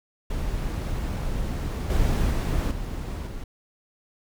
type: noise with level steps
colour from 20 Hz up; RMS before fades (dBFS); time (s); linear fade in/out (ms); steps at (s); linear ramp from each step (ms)
brown; -28 / -22 / -24 / -31 / -34; 0.3-3.44; 5; 1.9 / 2.31 / 2.71 / 3.27; 2
effects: none